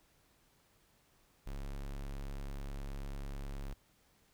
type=tone; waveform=square; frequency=34.65 Hz; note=C#1; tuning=in tune; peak=-40 dBFS; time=1.46-3.74 s; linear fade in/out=10 ms; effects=pink hiss -70 dBFS RMS until 4.33 s